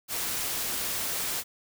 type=noise; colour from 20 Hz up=white; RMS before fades=-31 dBFS; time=0.08-1.44 s; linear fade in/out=50 ms; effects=none